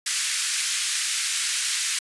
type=band-pass noise; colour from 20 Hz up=white; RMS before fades=-26 dBFS; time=0.06-1.99 s; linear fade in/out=5 ms; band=1600 to 9700 Hz; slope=24 dB/octave; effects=resampled to 24000 Hz